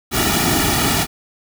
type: noise with comb filter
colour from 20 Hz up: pink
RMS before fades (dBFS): -17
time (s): 0.11-1.07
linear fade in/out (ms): 50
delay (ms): 1.9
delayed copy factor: -0.85
effects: none